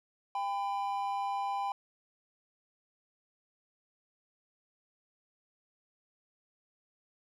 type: tone pair together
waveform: triangle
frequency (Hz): 796.1 / 1003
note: G5 / B5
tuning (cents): +27 / +26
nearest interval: major third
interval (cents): 399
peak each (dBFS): -31 / -34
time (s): 0.35-1.72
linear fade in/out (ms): 2
effects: none